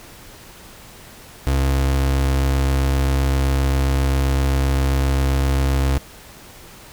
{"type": "tone", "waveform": "35% pulse", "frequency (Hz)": 67.6, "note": "C#2", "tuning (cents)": -43, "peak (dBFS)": -14, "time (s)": [1.47, 5.98], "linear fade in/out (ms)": 0, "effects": ["pink hiss -42 dBFS RMS until 6.92 s"]}